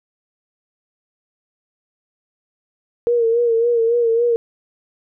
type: tone with vibrato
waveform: sine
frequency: 466.2 Hz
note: A#4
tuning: in tune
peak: -13 dBFS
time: 3.07-4.36 s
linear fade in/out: 0 ms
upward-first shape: sine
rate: 3.6 Hz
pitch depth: 52 cents each way
effects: none